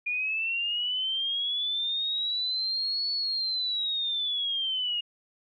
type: linear two-way sweep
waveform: sine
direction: up then down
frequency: 2422 to 4435 to 2843 Hz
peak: -26 dBFS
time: 0.06-5.01 s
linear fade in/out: 10 ms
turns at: 3.11 s
effects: MP3 48 kbps